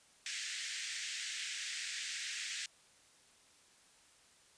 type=band-pass noise; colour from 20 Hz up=pink; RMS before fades=-42 dBFS; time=0.26-2.66 s; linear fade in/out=2 ms; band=1700 to 8400 Hz; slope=48 dB/octave; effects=white hiss -65 dBFS RMS until 4.57 s + resampled to 22050 Hz